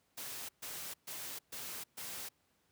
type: noise bursts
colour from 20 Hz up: white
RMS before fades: -44 dBFS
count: 5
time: 0.17-2.29 s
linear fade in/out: 10 ms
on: 320 ms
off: 130 ms
effects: pink hiss -75 dBFS RMS until 2.71 s + high-pass 80 Hz 12 dB/octave